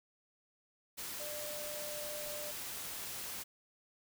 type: tone in noise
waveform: sine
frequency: 596 Hz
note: D5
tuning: 25 cents sharp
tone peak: -44 dBFS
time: 1.19-2.52 s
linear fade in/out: 20 ms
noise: white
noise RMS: -43 dBFS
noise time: 0.97-3.44 s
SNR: -4 dB
effects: none